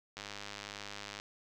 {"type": "click train", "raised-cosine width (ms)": 0.2, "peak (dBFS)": -25, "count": 106, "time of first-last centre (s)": [0.17, 1.199], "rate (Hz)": 102, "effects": []}